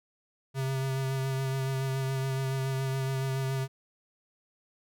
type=tone with vibrato; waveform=square; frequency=133.6 Hz; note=C3; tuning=36 cents sharp; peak=-29 dBFS; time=0.54-3.68 s; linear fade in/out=50 ms; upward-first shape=sine; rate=7.1 Hz; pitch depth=19 cents each way; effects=none